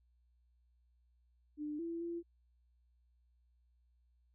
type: tone with pitch steps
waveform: sine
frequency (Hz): 298.8 / 335.2 / 340.5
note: D4 / E4 / F4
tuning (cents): +30 / +29 / -44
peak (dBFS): -38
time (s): 1.57-2.23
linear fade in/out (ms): 50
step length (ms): 220
effects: added 60 Hz sine -69 dBFS peak until 4.34 s